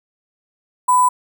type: tone with sample-and-hold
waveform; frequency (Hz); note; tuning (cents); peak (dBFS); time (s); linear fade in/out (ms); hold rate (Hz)
sine; 1000; B5; +21; -10; 0.88-1.09; 10; 8820
effects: none